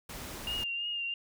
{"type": "noise", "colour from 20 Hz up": "pink", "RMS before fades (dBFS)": -42, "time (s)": [0.09, 0.64], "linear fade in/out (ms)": 5}
{"type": "tone with vibrato", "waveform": "sine", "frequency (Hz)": 2813, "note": "F7", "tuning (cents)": 12, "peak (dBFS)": -32, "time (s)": [0.47, 1.14], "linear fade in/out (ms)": 2, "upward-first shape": "triangle", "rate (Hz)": 3, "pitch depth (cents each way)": 40}
{"effects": []}